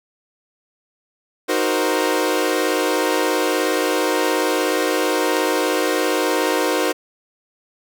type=chord; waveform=sawtooth; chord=C half-diminished seventh; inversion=first; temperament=equal; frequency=311.1 / 370 / 466.2 / 523.3 Hz; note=Eb4 / Gb4 / Bb4 / C5; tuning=0 / 0 / 0 / 0 cents; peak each=-19 dBFS; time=1.48-6.93 s; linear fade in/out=20 ms; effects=none